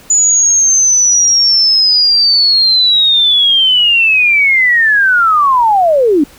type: linear sweep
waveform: sine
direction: down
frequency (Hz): 6970 to 270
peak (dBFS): -6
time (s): 0.1-6.24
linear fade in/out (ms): 5
effects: pink hiss -40 dBFS RMS until 6.38 s